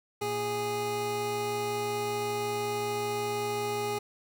25% pulse tone pair together, 116 / 413.4 Hz, A#2 / G#4, -8 / -8 cents, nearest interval octave + minor seventh, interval 2200 cents, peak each -36 / -26 dBFS, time 0.21-3.99 s, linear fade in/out 10 ms, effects none

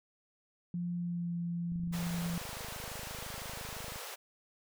sine tone with pitch glide, 174.61 to 171.71 Hz, F3 to F3, 0 to -29 cents, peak -33 dBFS, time 0.74-2.38 s, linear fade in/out 2 ms, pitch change -29 cents, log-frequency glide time 0.95-1.36 s
click train, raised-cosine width 5 ms, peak -35 dBFS, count 59, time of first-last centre 1.72-3.959 s, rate 25.9 Hz
pink high-pass noise, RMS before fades -44 dBFS, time 1.92-4.16 s, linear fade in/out 20 ms, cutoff 430 Hz, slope 48 dB/octave
effects none

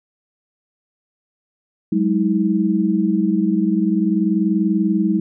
sine tone cluster, 188.7 / 209.1 / 320.5 Hz, F#3 / G#3 / E4, +34 / +12 / -49 cents, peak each -19 dBFS, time 1.92-5.2 s, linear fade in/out 5 ms, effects none

